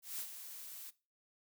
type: noise with ADSR envelope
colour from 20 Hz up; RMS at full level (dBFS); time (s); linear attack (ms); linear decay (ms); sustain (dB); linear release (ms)
blue; -40; 0.02-0.91; 170; 73; -9; 19
effects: noise-tail reverb RT60 0.3 s tail -19 dB re dry